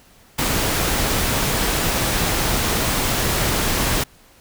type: noise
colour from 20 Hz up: pink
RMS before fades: -20 dBFS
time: 0.38-4.04 s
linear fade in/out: 10 ms
effects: pink hiss -51 dBFS RMS until 4.4 s